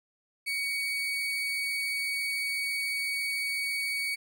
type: tone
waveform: 35% pulse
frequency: 2247 Hz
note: C#7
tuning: 23 cents sharp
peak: -27 dBFS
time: 0.46-4.16 s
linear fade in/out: 20 ms
effects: none